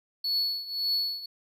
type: tone with tremolo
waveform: triangle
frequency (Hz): 4407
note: C#8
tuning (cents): -11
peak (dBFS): -22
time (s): 0.24-1.26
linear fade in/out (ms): 5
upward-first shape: triangle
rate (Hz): 1.8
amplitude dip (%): 85
effects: none